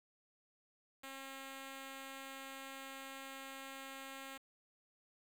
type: tone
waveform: 5% pulse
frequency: 269.8 Hz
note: C#4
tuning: 47 cents flat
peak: -36 dBFS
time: 1.03-4.38 s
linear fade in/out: 10 ms
effects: 11-bit